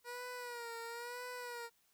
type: tone with vibrato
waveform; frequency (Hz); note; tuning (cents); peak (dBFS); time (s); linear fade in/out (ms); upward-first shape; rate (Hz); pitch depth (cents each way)
15% pulse; 478.9; A#4; +47; -37; 0.04-1.7; 50; sine; 1; 65
effects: white hiss -74 dBFS RMS until 1.93 s